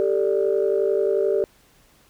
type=chord; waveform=sine; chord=G suspended second; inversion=none; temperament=equal with one note detuned; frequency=392 / 443.3 / 587.3 Hz; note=G4 / A4 / D5; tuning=0 / +13 / 0 cents; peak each=-20 / -22 / -24 dBFS; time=0-1.44 s; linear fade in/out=0 ms; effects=tanh soft clip ceiling -10 dBFS + pink hiss -57 dBFS RMS until 2.09 s